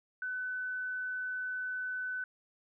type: tone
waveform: sine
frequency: 1505 Hz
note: F#6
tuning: 29 cents sharp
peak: -34 dBFS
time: 0.22-2.24 s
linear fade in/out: 2 ms
effects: none